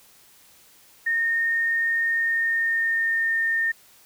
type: tone with pitch glide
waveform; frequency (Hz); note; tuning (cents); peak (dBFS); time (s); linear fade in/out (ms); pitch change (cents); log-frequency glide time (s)
sine; 1837 to 1821.2; A#6 to A#6; -26 to -41; -20; 1.06-3.72; 10; -15; 2.06-3.36
effects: white hiss -54 dBFS RMS until 4.05 s